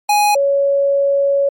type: tone pair in turn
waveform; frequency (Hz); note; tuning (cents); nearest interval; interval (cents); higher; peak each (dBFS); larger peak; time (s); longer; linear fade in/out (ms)
square / sine; 830.6 / 558.6; G#5 / C#5; 0 / +13; perfect fifth; 687; first; -11; neither; 0.09-0.35 / 0.35-1.49; second; 5
effects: MP3 64 kbps